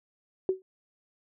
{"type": "tone with exponential decay", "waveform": "sine", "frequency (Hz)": 376.7, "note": "F#4", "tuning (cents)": 31, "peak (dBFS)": -19, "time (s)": [0.49, 0.62], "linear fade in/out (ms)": 1, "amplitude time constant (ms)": 27, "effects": []}